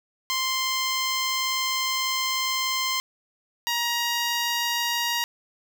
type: tone pair in turn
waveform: 10% pulse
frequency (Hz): 1046.5 / 946.3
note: C6 / A#5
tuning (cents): 0 / +26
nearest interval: major second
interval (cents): 174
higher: first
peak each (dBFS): -15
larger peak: neither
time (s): 0.3-3 / 3.67-5.24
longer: first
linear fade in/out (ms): 0
effects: none